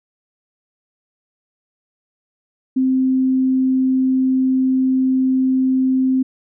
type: tone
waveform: sine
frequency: 260.7 Hz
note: C4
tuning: 6 cents flat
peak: -13 dBFS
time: 2.76-6.23 s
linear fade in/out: 10 ms
effects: none